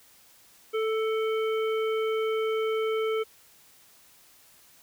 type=harmonic tone with a mistuned harmonic; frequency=440 Hz; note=A4; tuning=in tune; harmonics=1 / 3 / 5 / 7; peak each=-25 / -35 / -39 / -42 dBFS; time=0.73-3.24 s; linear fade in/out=20 ms; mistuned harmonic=5; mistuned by=+23 cents; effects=white hiss -57 dBFS RMS until 4.82 s